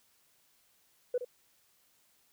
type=tone with echo; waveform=sine; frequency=493.9 Hz; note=B4; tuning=in tune; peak=-26 dBFS; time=1.14-1.18 s; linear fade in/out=5 ms; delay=68 ms; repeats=1; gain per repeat=-10 dB; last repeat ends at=1.248 s; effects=tanh soft clip ceiling -23 dBFS + white hiss -69 dBFS RMS until 2.32 s